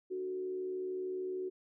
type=tone with frequency modulation; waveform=sine; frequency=371 Hz; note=F#4; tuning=5 cents sharp; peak=-35 dBFS; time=0.1-1.5 s; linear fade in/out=20 ms; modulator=73.2 Hz; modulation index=0.38; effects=none